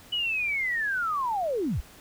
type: linear sweep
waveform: sine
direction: down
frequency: 2976 to 33.67 Hz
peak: -25 dBFS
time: 0.12-1.81 s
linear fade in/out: 10 ms
effects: pink hiss -51 dBFS RMS until 2 s